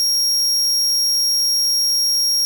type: tone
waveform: 40% pulse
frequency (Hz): 5588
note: F8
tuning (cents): 0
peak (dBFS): -14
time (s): 0-2.45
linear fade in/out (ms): 0
effects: 7-bit